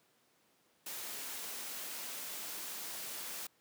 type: noise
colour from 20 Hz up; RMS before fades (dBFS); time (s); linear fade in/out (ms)
white; -43; 0.86-3.47; 5
effects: pink hiss -71 dBFS RMS until 3.6 s + high-pass 200 Hz 12 dB/octave